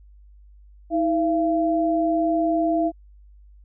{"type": "tone pair together", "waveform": "sine", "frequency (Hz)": [320.7, 679.5], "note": ["E4", "F5"], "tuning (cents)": [-48, -48], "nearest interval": "octave + minor second", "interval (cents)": 1300, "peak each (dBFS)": -21, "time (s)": [0.9, 2.92], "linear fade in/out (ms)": 50, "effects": ["added 50 Hz sine -46 dBFS peak until 3.64 s"]}